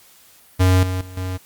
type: tone with level steps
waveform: square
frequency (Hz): 92.5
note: F#2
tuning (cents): 0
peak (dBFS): -12 / -21 / -35 / -24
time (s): 0.59-1.38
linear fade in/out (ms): 20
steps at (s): 0.83 / 1.01 / 1.17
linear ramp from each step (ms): 2
effects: white hiss -50 dBFS RMS until 1.45 s + Opus 48 kbps